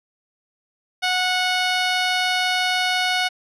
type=tone; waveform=10% pulse; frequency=734 Hz; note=F#5; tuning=14 cents flat; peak=-10 dBFS; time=1.02-3.29 s; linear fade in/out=20 ms; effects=low-pass 7000 Hz 12 dB/octave